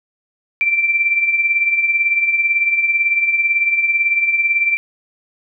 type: tone with tremolo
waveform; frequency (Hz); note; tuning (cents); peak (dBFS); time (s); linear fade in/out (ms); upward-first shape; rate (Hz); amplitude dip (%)
sine; 2349; D7; 0; -10; 0.61-4.77; 0; triangle; 18; 65
effects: none